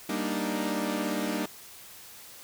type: chord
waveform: sawtooth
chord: Eb major seventh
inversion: first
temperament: equal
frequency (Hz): 196 / 233.1 / 293.7 / 311.1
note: G3 / Bb3 / D4 / Eb4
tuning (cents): 0 / 0 / 0 / 0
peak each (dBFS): -30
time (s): 0.09-1.46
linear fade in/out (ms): 5
effects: white hiss -48 dBFS RMS until 2.43 s